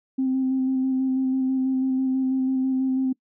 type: tone with vibrato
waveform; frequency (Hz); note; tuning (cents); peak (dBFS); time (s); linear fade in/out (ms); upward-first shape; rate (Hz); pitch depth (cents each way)
sine; 262; C4; +2; -19; 0.18-3.13; 10; square; 6.1; 13
effects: noise-tail reverb RT60 0.1 s tail -24 dB re dry + tanh soft clip ceiling -15 dBFS